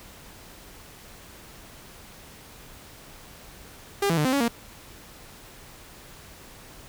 sawtooth tone with pitch steps, 400.6 / 166.4 / 150.1 / 259.2 / 280.4 / 234.1 Hz, G4 / E3 / D3 / C4 / C#4 / A#3, +38 / +17 / +38 / -16 / +20 / +8 cents, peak -17 dBFS, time 4.02-4.482 s, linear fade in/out 5 ms, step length 77 ms, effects pink hiss -47 dBFS RMS until 6.88 s

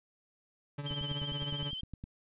40% pulse tone with tremolo, 143.8 Hz, D3, 36 cents flat, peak -33 dBFS, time 0.78-1.71 s, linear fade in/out 5 ms, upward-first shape triangle, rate 16 Hz, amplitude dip 75%
sine tone with vibrato, 3106 Hz, G7, 17 cents flat, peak -37 dBFS, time 0.86-1.81 s, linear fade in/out 5 ms, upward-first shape sine, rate 13 Hz, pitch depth 41 cents each way
click train, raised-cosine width 5 ms, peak -30 dBFS, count 12, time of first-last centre 0.91-2.039 s, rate 9.74 Hz
effects resampled to 8000 Hz + 11-bit

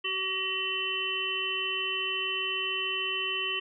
harmonic tone with a mistuned harmonic, 379.2 Hz, F#4, 43 cents sharp, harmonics 1 / 3 / 5 / 7 / 8, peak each -39 / -39 / -39 / -32 / -32 dBFS, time 0.04-3.6 s, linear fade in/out 10 ms, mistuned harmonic 7, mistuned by +34 cents, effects none

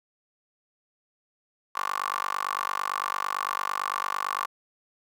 15% pulse tone with high-pass filter, 48.9 Hz, G1, 4 cents flat, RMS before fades -30 dBFS, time 1.75-4.46 s, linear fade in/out 10 ms, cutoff 1100 Hz, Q 6.9, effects none

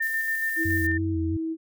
sine tone with tremolo, 1800 Hz, A6, 39 cents sharp, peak -23 dBFS, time 0-0.98 s, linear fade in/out 10 ms, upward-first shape square, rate 7.1 Hz, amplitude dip 30%
violet noise, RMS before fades -39 dBFS, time 0.02-0.87 s, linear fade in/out 5 ms
sine tone with pitch glide, 325.7 to 323.3 Hz, E4 to E4, -21 to -34 cents, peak -26 dBFS, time 0.56-1.57 s, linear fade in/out 50 ms, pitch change -13 cents, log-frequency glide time 0.79-1.18 s
sine tone with vibrato, 88.9 Hz, F2, 31 cents sharp, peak -26 dBFS, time 0.65-1.37 s, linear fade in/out 5 ms, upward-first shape square, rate 3 Hz, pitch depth 69 cents each way
effects none

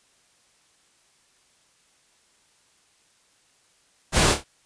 pink noise with echo, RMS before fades -19 dBFS, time 4.12-4.36 s, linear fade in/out 50 ms, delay 28 ms, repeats 3, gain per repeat -7 dB, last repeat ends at 4.444 s, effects white hiss -62 dBFS RMS until 4.65 s + resampled to 22050 Hz

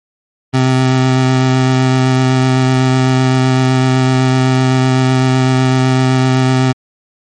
25% pulse tone with vibrato, 129.8 Hz, C3, 13 cents flat, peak -5 dBFS, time 0.53-6.73 s, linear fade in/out 20 ms, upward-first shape sine, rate 7.9 Hz, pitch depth 11 cents each way, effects low-pass 7000 Hz 12 dB/octave + MP3 48 kbps

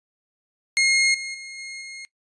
sawtooth tone with level steps, 2146 Hz, C7, 43 cents sharp, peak -13 / -26 / -32 / -30 / -32 dBFS, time 0.77-2.05 s, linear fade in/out 0 ms, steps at 1.14 / 1.34 / 1.58 / 1.81 s, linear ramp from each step 5 ms, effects noise-tail reverb RT60 0.1 s tail -19 dB re dry + resampled to 22050 Hz

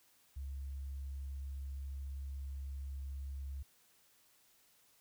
sine tone, 68.6 Hz, C#2, 17 cents flat, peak -39 dBFS, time 0.36-3.63 s, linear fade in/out 10 ms, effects tanh soft clip ceiling -36 dBFS + white hiss -69 dBFS RMS until 5 s

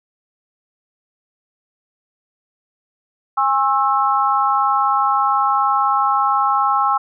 sine tone cluster, 818 / 1079 / 1317 Hz, G#5 / C#6 / E6, -26 / -47 / -2 cents, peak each -18 dBFS, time 3.37-6.98 s, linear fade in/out 10 ms, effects none

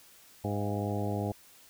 harmonic tone with a mistuned harmonic, 102.5 Hz, G#2, 22 cents flat, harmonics 1 / 2 / 3 / 4 / 5 / 6 / 7 / 8, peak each -33 / -36 / -38 / -39 / -40 / -41 / -41 / -42 dBFS, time 0.44-1.32 s, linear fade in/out 5 ms, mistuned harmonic 6, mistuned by +65 cents, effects white hiss -57 dBFS RMS until 1.69 s

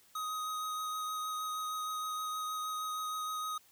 square tone with vibrato, 1255 Hz, D#6, 15 cents sharp, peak -36 dBFS, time 0.15-3.58 s, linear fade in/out 5 ms, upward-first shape triangle, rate 6.4 Hz, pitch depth 14 cents each way, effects white hiss -64 dBFS RMS until 3.71 s

